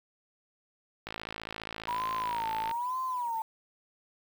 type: click train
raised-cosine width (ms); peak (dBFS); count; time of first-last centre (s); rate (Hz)
0.3; -21; 91; 1.07-2.712; 54.8
type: tone with vibrato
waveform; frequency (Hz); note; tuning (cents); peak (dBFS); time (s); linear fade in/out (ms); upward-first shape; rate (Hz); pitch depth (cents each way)
sine; 956; A#5; +43; -30; 1.88-3.42; 2; sine; 1.1; 140
effects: 8-bit